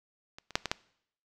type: clicks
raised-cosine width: 0.2 ms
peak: -27 / -28 / -7 / -14 / -10 dBFS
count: 5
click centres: 0.385 / 0.507 / 0.555 / 0.657 / 0.715 s
effects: noise-tail reverb RT60 0.7 s tail -22 dB re dry